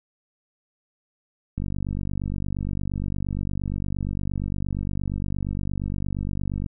click train, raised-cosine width 5 ms, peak -16 dBFS, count 248, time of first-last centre 1.58-6.662 s, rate 48.6 Hz, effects none

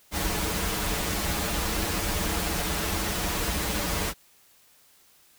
pink noise with comb filter, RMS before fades -28 dBFS, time 0.11-4.14 s, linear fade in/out 50 ms, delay 7.8 ms, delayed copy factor -0.7, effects white hiss -59 dBFS RMS until 5.38 s

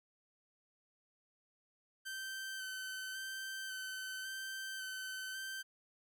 sawtooth tone with vibrato, 1541 Hz, G6, 30 cents flat, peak -38 dBFS, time 2.05-5.63 s, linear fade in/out 20 ms, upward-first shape square, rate 0.91 Hz, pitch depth 15 cents each way, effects none

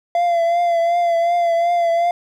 triangle tone with vibrato, 685 Hz, F5, 34 cents flat, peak -12 dBFS, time 0.15-2.11 s, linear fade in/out 2 ms, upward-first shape triangle, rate 2.7 Hz, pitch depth 43 cents each way, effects none

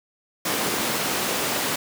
pink high-pass noise, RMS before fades -25 dBFS, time 0.45-1.76 s, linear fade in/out 5 ms, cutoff 230 Hz, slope 12 dB/octave, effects none

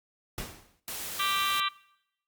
pink noise with exponential decay, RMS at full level -34 dBFS, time 0.38-0.8 s, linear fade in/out 1 ms, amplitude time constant 91 ms
white noise, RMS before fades -37 dBFS, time 0.88-1.6 s, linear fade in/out 0 ms
harmonic tone, 392 Hz, G4, in tune, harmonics 3 / 4 / 5 / 6 / 7 / 8 / 9 / 10, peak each -29 / -39 / -39 / -37 / -37 / -35 / -37 / -35 dBFS, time 1.19-1.69 s, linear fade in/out 10 ms
effects noise-tail reverb RT60 0.8 s tail -21 dB re dry + Opus 48 kbps

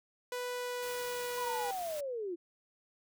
sawtooth tone with pitch glide, 493.9 to 488.2 Hz, B4 to B4, 0 to -20 cents, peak -32 dBFS, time 0.32-1.71 s, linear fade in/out 2 ms, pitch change -20 cents, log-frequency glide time 0.48-1.33 s
white noise, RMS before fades -47 dBFS, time 0.82-2.01 s, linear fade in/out 10 ms
sine linear sweep, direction down, 1017 to 329.6 Hz, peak -35 dBFS, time 1.37-2.36 s, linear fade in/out 20 ms
effects none

